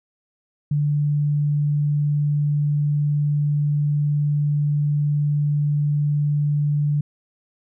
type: tone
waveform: sine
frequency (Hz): 146.83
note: D3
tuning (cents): 0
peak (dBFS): -17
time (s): 0.71-7.01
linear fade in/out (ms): 5
effects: none